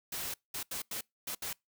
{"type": "noise bursts at uneven times", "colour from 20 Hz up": "white", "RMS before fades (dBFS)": -38, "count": 6, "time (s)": [[0.12, 0.34], [0.54, 0.63], [0.71, 0.82], [0.91, 1.01], [1.27, 1.35], [1.42, 1.53]], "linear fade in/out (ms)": 5, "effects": ["noise-tail reverb RT60 0.2 s tail -26 dB re dry"]}